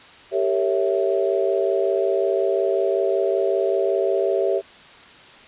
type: chord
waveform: sine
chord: G diminished seventh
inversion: none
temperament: equal with one note detuned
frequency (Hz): 392 / 457.4 / 554.4 / 659.3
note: G4 / Bb4 / Db5 / Fb5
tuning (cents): 0 / -33 / 0 / 0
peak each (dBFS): -21 / -26 / -24 / -24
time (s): 0.31-4.62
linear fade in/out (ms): 50
effects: white hiss -45 dBFS RMS until 5.47 s + resampled to 8000 Hz